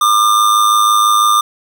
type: tone with amplitude modulation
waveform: square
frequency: 1200 Hz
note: D6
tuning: 37 cents sharp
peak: -7 dBFS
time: 0.01-1.41 s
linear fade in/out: 5 ms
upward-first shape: sine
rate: 106 Hz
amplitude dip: 50%
effects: none